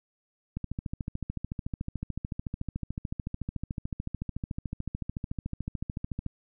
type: click train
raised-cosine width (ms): 5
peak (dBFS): -20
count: 79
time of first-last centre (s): 0.57-6.263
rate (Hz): 13.7
effects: none